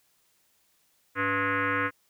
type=tone with frequency modulation; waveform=sine; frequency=103.83 Hz; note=G#2; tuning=in tune; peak=-24 dBFS; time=1.15-1.91 s; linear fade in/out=50 ms; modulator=389 Hz; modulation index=5; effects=white hiss -68 dBFS RMS until 2.09 s